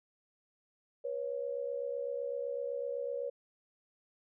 sine tone pair together, 486.1 / 554 Hz, B4 / C#5, -28 / -1 cents, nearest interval major second, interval 227 cents, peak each -37 / -37 dBFS, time 1.04-3.3 s, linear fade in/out 10 ms, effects none

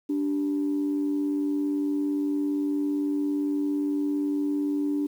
sine tone pair together, 291.4 / 389 Hz, D4 / G4, -13 / -13 cents, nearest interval perfect fourth, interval 500 cents, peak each -23 / -34 dBFS, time 0.09-5.07 s, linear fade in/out 10 ms, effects tanh soft clip ceiling -18 dBFS + 9-bit

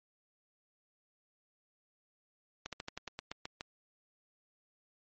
slowing click train, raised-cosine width 0.2 ms, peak -22 dBFS, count 10, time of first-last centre 2.66-3.609 s, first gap 67 ms, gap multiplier 1.11, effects low-pass 7000 Hz 12 dB/octave + MP3 32 kbps

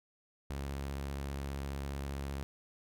sawtooth tone with vibrato, 69.3 Hz, C#2, in tune, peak -33 dBFS, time 0.5-2.43 s, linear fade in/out 0 ms, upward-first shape triangle, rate 15 Hz, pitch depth 35 cents each way, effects none

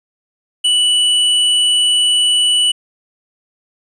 square tone, 2960 Hz, F#7, in tune, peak -11 dBFS, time 0.64-2.72 s, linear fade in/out 10 ms, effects resampled to 22050 Hz

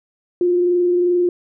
sine tone with frequency modulation, 354 Hz, F4, 23 cents sharp, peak -13 dBFS, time 0.41-1.29 s, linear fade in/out 2 ms, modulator 22.7 Hz, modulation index 0.21, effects none

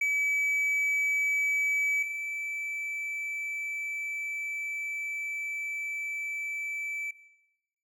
triangle tone pair in turn, 2291 / 2315 Hz, D7 / D7, -44 / -25 cents, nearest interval unison, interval 19 cents, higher second, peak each -23 / -30 dBFS, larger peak first, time 0.01-2.03 / 2.03-7.11 s, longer second, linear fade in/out 5 ms, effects noise-tail reverb RT60 0.9 s tail -17 dB re dry

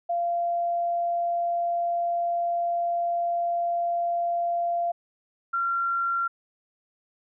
sine tone pair in turn, 690 / 1373.2 Hz, F5 / F6, -21 / -30 cents, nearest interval octave, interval 1191 cents, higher second, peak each -23 dBFS, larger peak neither, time 0.09-4.92 / 5.53-6.28 s, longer first, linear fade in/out 10 ms, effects none

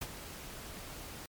pink noise with ADSR envelope, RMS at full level -37 dBFS, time 0.01-1.26 s, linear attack 8 ms, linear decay 42 ms, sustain -9 dB, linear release 4 ms, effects MP3 96 kbps

